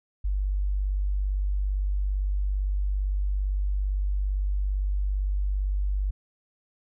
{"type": "tone", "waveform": "sine", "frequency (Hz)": 48.84, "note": "G1", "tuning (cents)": -6, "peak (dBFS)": -23, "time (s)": [0.24, 6.11], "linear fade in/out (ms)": 10, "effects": []}